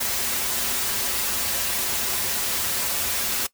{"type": "noise with comb filter", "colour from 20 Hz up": "white", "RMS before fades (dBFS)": -25, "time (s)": [0, 3.47], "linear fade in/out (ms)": 10, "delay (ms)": 6.5, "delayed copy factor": -0.7, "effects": ["noise-tail reverb RT60 0.1 s tail -19 dB re dry"]}